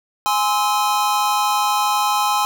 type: chord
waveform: square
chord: Ab augmented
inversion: none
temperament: just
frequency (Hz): 830.6 / 1038.3 / 1297.8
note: Ab5 / C6 / E6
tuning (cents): 0 / -14 / -27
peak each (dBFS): -20 / -21 / -24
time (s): 0.26-2.45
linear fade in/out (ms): 0
effects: none